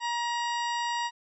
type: harmonic tone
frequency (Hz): 949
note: A#5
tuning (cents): +31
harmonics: 1 / 2 / 3 / 4 / 5 / 6 / 8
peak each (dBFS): -29 / -35 / -39 / -41 / -43 / -45 / -47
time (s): 0-1.11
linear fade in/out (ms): 50
effects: none